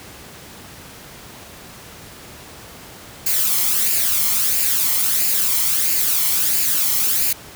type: noise with flanger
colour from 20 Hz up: blue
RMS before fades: -18 dBFS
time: 3.26-7.33 s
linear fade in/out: 5 ms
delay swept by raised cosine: 0.42 to 0.96 ms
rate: 1.5 Hz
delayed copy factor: +0.55
effects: pink hiss -39 dBFS RMS until 7.55 s + high-pass 60 Hz 12 dB/octave